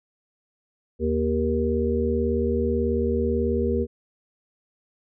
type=harmonic tone; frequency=78.3 Hz; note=D#2; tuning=11 cents sharp; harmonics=1 / 3 / 5 / 6; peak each=-26 / -26 / -26 / -26 dBFS; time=0.99-3.87 s; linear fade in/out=50 ms; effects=none